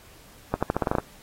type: accelerating click train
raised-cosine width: 1 ms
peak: -8 dBFS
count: 9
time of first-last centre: 0.54-0.984 s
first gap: 86 ms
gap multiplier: 0.87
effects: pink hiss -52 dBFS RMS until 1.22 s + AAC 48 kbps